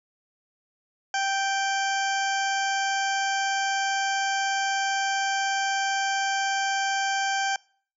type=harmonic tone; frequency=783 Hz; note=G5; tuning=2 cents flat; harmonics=1 / 2 / 3 / 4 / 6 / 7 / 8 / 9; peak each=-26 / -28 / -36 / -35 / -39 / -39 / -38 / -41 dBFS; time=1.14-7.56 s; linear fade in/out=2 ms; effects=noise-tail reverb RT60 0.5 s tail -25 dB re dry